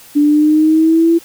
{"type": "exponential sweep", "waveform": "sine", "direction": "up", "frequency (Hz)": [290.9, 336.9], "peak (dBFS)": -7, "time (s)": [0.15, 1.19], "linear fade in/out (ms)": 20, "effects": ["white hiss -40 dBFS RMS until 1.24 s"]}